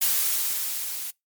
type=noise with level ramp; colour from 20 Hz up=blue; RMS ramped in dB=-21 to -33 dBFS; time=0.01-1.11 s; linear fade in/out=10 ms; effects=noise-tail reverb RT60 0.2 s tail -26 dB re dry + MP3 96 kbps